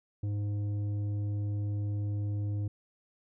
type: tone with tanh clipping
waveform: sine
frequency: 102.8 Hz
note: G#2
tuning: 17 cents flat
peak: -31 dBFS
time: 0.23-2.68 s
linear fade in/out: 5 ms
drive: 8 dB
effects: none